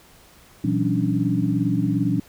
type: tone cluster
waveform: sine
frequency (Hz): 120.5 / 167.9 / 190.4 / 276.1 / 293.5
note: B2 / E3 / F#3 / C#4 / D4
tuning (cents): -42 / +32 / +50 / -7 / -1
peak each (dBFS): -25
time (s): 0.64-2.2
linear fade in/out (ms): 5
effects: pink hiss -51 dBFS RMS until 2.28 s